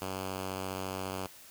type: tone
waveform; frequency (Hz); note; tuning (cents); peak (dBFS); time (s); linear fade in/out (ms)
5% pulse; 94.6; F#2; +39; -24; 0.01-1.27; 10
effects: white hiss -53 dBFS RMS until 1.5 s

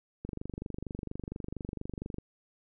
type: click train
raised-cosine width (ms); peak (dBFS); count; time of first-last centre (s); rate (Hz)
3; -24; 48; 0.25-2.184; 24.3
effects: none

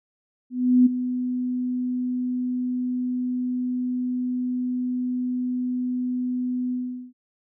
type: tone with ADSR envelope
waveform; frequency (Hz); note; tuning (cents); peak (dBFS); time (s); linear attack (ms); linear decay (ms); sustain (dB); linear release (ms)
sine; 250; B3; +21; -11; 0.5-7.13; 360; 14; -12; 410
effects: none

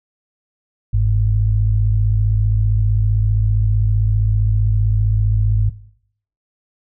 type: tone pair together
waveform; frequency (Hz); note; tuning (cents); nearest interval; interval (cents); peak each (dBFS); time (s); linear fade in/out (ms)
sine; 49.46 / 104.8; G1 / G#2; +16 / +16; octave + minor second; 1300; -15; 0.93-5.7; 10
effects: noise-tail reverb RT60 0.7 s tail -19 dB re dry

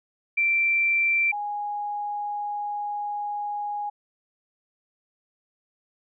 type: tone pair in turn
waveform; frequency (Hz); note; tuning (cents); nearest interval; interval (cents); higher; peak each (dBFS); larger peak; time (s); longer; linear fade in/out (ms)
sine; 2349 / 826.2; D7 / G#5; 0 / -9; octave + tritone; 1809; first; -19 / -27; first; 0.37-1.32 / 1.32-3.9; second; 10
effects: none

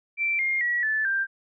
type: tone with pitch steps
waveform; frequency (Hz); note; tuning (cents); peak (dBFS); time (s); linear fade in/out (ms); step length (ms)
sine; 2343 / 2124 / 1925.2 / 1745.2 / 1581.9; D7 / C7 / B6 / A6 / G6; -5 / +25 / -45 / -15 / +15; -22; 0.17-1.27; 50; 220
effects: none

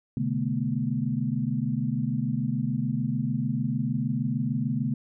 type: tone cluster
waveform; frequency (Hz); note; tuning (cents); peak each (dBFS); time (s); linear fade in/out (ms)
sine; 128.3 / 148.1 / 215.2 / 241.9; C3 / D3 / A3 / B3; -34 / +15 / -38 / -36; -30; 0.17-4.94; 2
effects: none

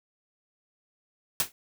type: noise with exponential decay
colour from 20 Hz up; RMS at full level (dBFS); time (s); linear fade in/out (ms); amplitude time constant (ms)
white; -21; 1.4-1.52; 1; 24
effects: none

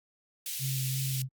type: high-pass noise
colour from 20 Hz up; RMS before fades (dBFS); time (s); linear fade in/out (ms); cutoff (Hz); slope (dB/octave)
white; -36; 0.46-1.22; 2; 2400; 24
type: tone with vibrato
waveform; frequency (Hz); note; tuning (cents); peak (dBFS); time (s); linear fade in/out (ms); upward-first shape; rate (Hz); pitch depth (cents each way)
sine; 132.4; C3; +21; -30; 0.59-1.29; 50; sine; 2.8; 22
effects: Opus 48 kbps

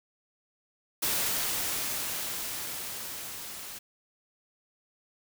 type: noise with level ramp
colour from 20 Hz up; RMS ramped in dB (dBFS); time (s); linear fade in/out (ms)
white; -28 to -42; 1.02-3.79; 10
effects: none

